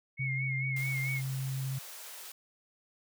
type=tone with vibrato; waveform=sine; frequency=2172 Hz; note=C#7; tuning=36 cents flat; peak=-33 dBFS; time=0.17-1.22 s; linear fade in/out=50 ms; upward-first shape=sine; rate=4.5 Hz; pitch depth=54 cents each way
type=tone; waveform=sine; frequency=133.4 Hz; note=C3; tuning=34 cents sharp; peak=-32 dBFS; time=0.19-1.79 s; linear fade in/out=10 ms
type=high-pass noise; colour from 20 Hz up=white; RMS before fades=-46 dBFS; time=0.76-2.32 s; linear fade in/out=5 ms; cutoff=440 Hz; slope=24 dB/octave
effects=none